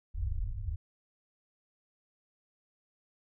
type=low-pass noise; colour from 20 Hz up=pink; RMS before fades=-34 dBFS; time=0.14-0.76 s; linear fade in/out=10 ms; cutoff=100 Hz; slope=48 dB/octave; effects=none